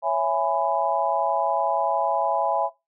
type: chord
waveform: sine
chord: C# minor seventh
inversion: none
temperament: just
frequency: 554.4 / 665.2 / 831.5 / 997.9 Hz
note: C#5 / E5 / G#5 / B5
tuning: 0 / +16 / +2 / +18 cents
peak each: -28 / -24 / -24 / -28 dBFS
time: 0.02-2.7 s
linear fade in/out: 50 ms
effects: noise-tail reverb RT60 0.2 s tail -17 dB re dry

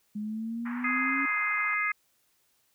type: exponential sweep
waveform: sine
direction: up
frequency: 207.7 to 277.2 Hz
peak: -31 dBFS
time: 0.15-1.26 s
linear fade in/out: 10 ms
type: band-pass noise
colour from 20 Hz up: pink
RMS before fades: -42 dBFS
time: 0.65-1.75 s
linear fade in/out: 10 ms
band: 880 to 2200 Hz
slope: 48 dB/octave
type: harmonic tone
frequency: 416.9 Hz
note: G#4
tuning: 7 cents sharp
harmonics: 3 / 4 / 5 / 6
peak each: -32 / -33 / -28 / -37 dBFS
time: 0.84-1.92 s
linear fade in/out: 5 ms
effects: white hiss -70 dBFS RMS until 2.74 s

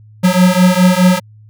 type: beating tone pair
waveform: square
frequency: 180 / 184.8 Hz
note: F#3 / F#3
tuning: -47 / -2 cents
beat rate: 4.8 Hz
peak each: -11 dBFS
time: 0.23-1.2 s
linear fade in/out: 20 ms
effects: added 107 Hz sine -38 dBFS peak until 1.49 s

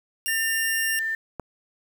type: tone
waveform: 10% pulse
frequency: 2794 Hz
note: F7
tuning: in tune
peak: -17 dBFS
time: 0.26-0.99 s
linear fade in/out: 0 ms
type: tone with pitch glide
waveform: sine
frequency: 1803 to 1791.6 Hz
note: A6 to A6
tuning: +42 to +31 cents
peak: -24 dBFS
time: 0.28-1.15 s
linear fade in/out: 2 ms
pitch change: -11 cents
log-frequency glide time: 0.73-0.99 s
type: click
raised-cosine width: 1 ms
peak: -18 dBFS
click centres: 1.397 s
effects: 8-bit

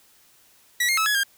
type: tone with pitch steps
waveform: sawtooth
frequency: 1939 / 2128 / 1299 / 1688 / 1608 Hz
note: B6 / C7 / E6 / G#6 / G6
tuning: -32 / +29 / -26 / +28 / +44 cents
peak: -16 dBFS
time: 0.8-1.235 s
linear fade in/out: 5 ms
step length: 87 ms
effects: white hiss -57 dBFS RMS until 1.37 s

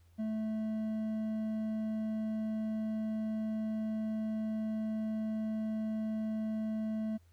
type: tone with hard clipping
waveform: triangle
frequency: 218.2 Hz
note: A3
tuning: 14 cents flat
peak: -34 dBFS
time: 0.18-7.18 s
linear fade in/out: 20 ms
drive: 9 dB
effects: added 85 Hz sine -60 dBFS peak until 7.32 s + pink hiss -73 dBFS RMS until 7.32 s

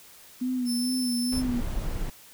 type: tone with vibrato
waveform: sine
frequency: 247.6 Hz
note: B3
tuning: 5 cents sharp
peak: -25 dBFS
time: 0.41-1.61 s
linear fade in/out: 10 ms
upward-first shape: sine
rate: 2.3 Hz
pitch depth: 57 cents each way
type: tone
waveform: 25% pulse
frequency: 5290 Hz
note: E8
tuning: 5 cents sharp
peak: -26 dBFS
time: 0.65-1.43 s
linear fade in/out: 50 ms
type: noise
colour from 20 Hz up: brown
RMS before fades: -30 dBFS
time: 1.32-2.1 s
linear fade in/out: 5 ms
effects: white hiss -51 dBFS RMS until 2.33 s

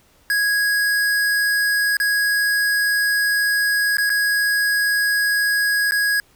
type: tone with dropouts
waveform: square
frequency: 1657 Hz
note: G#6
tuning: 4 cents flat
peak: -17 dBFS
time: 0.3-6.2 s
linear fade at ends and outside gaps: 1 ms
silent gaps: 1.969-2 / 3.97-3.983 / 4.095-4.101 / 5.91-5.92 s
effects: pink hiss -56 dBFS RMS until 6.35 s

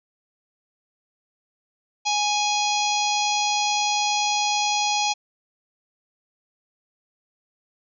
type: harmonic tone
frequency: 830.6 Hz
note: G#5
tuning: in tune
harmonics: 1 / 3 / 4 / 5 / 6 / 7 / 8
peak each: -23 / -28 / -29 / -30 / -31 / -31 / -32 dBFS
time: 2.05-5.14 s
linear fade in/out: 20 ms
effects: none

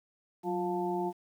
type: harmonic tone with a mistuned harmonic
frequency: 176.4 Hz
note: F3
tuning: 18 cents sharp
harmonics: 1 / 2 / 4 / 5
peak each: -37 / -32 / -37 / -36 dBFS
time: 0.43-1.13 s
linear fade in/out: 50 ms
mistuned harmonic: 1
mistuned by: +71 cents
effects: 10-bit

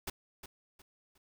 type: noise with echo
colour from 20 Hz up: pink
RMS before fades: -38 dBFS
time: 0.07-0.1 s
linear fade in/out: 5 ms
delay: 360 ms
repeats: 3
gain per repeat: -10 dB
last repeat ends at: 1.18 s
effects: none

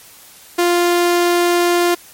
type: tone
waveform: sawtooth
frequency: 349.2 Hz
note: F4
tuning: in tune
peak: -8 dBFS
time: 0.58-1.95 s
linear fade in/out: 10 ms
effects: white hiss -42 dBFS RMS until 2.13 s + MP3 64 kbps

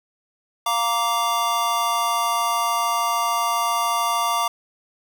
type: chord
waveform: square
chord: Bb major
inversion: second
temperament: just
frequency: 699.2 / 932.3 / 1165.4 Hz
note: F5 / Bb5 / D6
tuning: +2 / 0 / -14 cents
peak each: -27 / -25 / -23 dBFS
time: 0.66-4.48 s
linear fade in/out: 5 ms
effects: none

